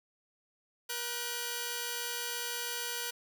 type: tone pair together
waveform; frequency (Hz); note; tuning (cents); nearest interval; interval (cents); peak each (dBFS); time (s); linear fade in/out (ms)
5% pulse; 477.4 / 1518; A#4 / F#6; +41 / +44; octave + minor sixth; 2003; -26; 0.89-3.11; 10
effects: none